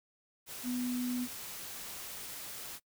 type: tone in noise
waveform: sine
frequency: 247.6 Hz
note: B3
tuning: 5 cents sharp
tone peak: -32 dBFS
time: 0.63-1.28 s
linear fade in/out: 50 ms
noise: white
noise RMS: -44 dBFS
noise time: 0.46-2.8 s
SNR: +9 dB
effects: noise-tail reverb RT60 0.1 s tail -23 dB re dry